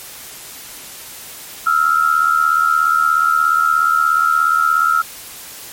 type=tone pair together; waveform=sine; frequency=1309 / 1385.9 Hz; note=E6 / F6; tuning=-13 / -14 cents; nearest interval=minor second; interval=99 cents; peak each=-14 dBFS; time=1.66-5.02 s; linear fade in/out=10 ms; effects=white hiss -34 dBFS RMS until 5.72 s + MP3 64 kbps